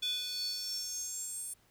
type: tone with high-pass filter sweep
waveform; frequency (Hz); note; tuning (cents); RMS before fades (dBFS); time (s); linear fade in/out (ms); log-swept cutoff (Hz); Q
square; 493.7; B4; -1; -38; 0.02-1.54; 10; 3300 to 9300; 8.2
effects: pink hiss -68 dBFS RMS until 1.7 s